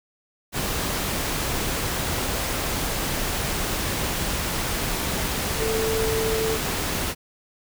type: tone in noise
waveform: sine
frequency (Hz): 443.7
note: A4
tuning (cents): +14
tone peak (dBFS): -23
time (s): 5.57-6.59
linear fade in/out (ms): 50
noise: pink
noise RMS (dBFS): -26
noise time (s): 0.52-7.15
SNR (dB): 0
effects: none